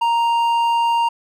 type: tone with hard clipping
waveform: sine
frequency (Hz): 932.3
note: A#5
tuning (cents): 0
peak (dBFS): -16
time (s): 0.01-1.09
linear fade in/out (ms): 10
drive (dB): 6
effects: none